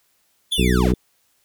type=linear sweep; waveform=45% pulse; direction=down; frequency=3424 to 97.6 Hz; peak=-25 dBFS; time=0.51-0.93 s; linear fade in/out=20 ms
type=tone with exponential decay; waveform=square; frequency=3490 Hz; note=A7; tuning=15 cents flat; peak=-19 dBFS; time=0.52-0.95 s; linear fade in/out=1 ms; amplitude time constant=93 ms
type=harmonic tone; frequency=61.74 Hz; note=B1; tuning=in tune; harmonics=1 / 2 / 3 / 4 / 5 / 6 / 7; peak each=-19 / -24 / -20 / -24 / -26 / -24 / -26 dBFS; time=0.58-0.94 s; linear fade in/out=5 ms
effects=white hiss -64 dBFS RMS until 1.44 s